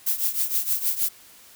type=noise with tremolo; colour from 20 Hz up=violet; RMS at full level=-21 dBFS; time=0.06-1.09 s; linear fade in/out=10 ms; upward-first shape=triangle; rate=6.4 Hz; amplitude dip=85%; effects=white hiss -50 dBFS RMS until 1.55 s